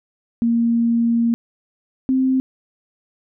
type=tone pair in turn; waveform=sine; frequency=232.9 / 261.4 Hz; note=A#3 / C4; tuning=-1 / -1 cents; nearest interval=major second; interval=200 cents; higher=second; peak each=-14 dBFS; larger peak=neither; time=0.42-1.34 / 2.09-2.4 s; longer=first; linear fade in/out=0 ms; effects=none